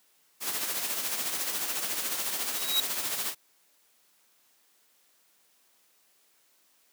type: noise with tremolo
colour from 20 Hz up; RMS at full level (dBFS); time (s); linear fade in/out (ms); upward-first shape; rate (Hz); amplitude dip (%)
white; -30; 0.4-3.35; 50; sine; 14; 45
type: tone with exponential growth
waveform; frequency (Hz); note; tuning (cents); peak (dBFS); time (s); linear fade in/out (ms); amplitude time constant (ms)
45% pulse; 3834; A#7; +48; -21; 2.46-2.8; 2; 72
effects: white hiss -66 dBFS RMS until 6.92 s + high-pass 200 Hz 12 dB/octave